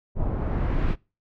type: noise with low-pass filter sweep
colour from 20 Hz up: brown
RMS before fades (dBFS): -24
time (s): 0.15-0.96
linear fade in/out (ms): 50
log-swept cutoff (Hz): 710 to 3000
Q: 0.95
effects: noise-tail reverb RT60 0.3 s tail -24 dB re dry